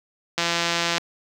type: click train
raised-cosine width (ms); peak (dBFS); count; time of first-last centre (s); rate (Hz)
0.2; -5; 103; 0.38-0.98; 170
effects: high-pass 80 Hz 12 dB/octave + 7-bit